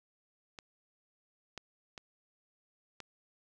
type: clicks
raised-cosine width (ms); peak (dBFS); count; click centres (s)
0.2; -28 / -24 / -27 / -27; 4; 0.588 / 1.577 / 1.978 / 3.003
effects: none